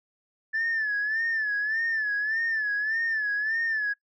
sine tone with vibrato, 1746 Hz, A6, 14 cents flat, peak -23 dBFS, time 0.53-3.94 s, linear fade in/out 20 ms, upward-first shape sine, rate 1.7 Hz, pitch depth 90 cents each way, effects noise-tail reverb RT60 0.1 s tail -21 dB re dry + tanh soft clip ceiling -21 dBFS

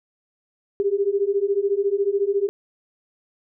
sine beating tone pair, 392 / 406 Hz, G4 / G#4, 0 / -39 cents, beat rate 14 Hz, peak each -22 / -21 dBFS, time 0.8-2.49 s, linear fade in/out 0 ms, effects none

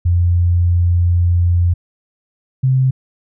sine tone pair in turn, 87.31 / 130.82 Hz, F2 / C3, 0 / 0 cents, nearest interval perfect fifth, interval 700 cents, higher second, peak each -10 dBFS, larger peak neither, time 0.05-1.74 / 2.63-2.91 s, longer first, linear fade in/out 10 ms, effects none

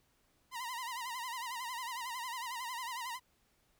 sawtooth tone with vibrato, 976 Hz, B5, 21 cents flat, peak -35 dBFS, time 0.51-3.2 s, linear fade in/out 50 ms, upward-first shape sine, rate 11 Hz, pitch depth 110 cents each way, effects pink hiss -73 dBFS RMS until 3.79 s

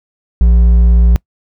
triangle tone with hard clipping, 58.27 Hz, A#1, in tune, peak -6 dBFS, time 0.41-1.16 s, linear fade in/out 0 ms, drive 8 dB, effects noise-tail reverb RT60 0.1 s tail -24 dB re dry

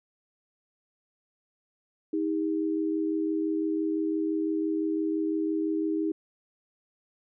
sine tone pair together, 316.6 / 402.5 Hz, D#4 / G4, +30 / +46 cents, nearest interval major third, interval 416 cents, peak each -26 / -32 dBFS, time 2.13-6.12 s, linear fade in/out 5 ms, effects none

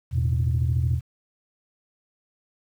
sine chord, E suspended fourth, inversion none, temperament equal, 82.41 / 110 / 123.47 Hz, E2 / A2 / B2, 0 / 0 / 0 cents, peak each -22 / -28 / -22 dBFS, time 0.11-1.01 s, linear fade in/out 50 ms, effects tanh soft clip ceiling -14 dBFS + 9-bit

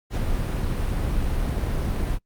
brown noise, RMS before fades -24 dBFS, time 0.1-2.19 s, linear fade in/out 50 ms, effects noise-tail reverb RT60 0.1 s tail -25 dB re dry + Opus 48 kbps

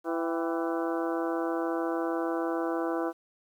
harmonic tone with a mistuned harmonic, 166.4 Hz, E3, 17 cents sharp, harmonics 2 / 3 / 4 / 5 / 6 / 7 / 8 / 9, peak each -30 / -34 / -36 / -38 / -40 / -41 / -42 / -43 dBFS, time 0.04-3.13 s, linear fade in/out 50 ms, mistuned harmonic 5, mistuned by -91 cents, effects 10-bit

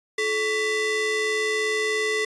45% pulse ring-modulated tone, 779 Hz, G5, 11 cents flat, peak -19 dBFS, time 0.18-2.25 s, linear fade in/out 5 ms, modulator 1210 Hz, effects resampled to 22050 Hz

